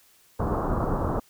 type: low-pass noise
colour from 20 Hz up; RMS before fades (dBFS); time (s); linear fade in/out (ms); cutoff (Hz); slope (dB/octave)
pink; -26; 0.39-1.2; 10; 1300; 48
effects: white hiss -59 dBFS RMS until 1.29 s